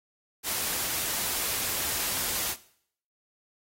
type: noise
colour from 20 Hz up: white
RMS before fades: -30 dBFS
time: 0.43-2.56 s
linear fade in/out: 50 ms
effects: noise-tail reverb RT60 0.6 s tail -17 dB re dry + AAC 48 kbps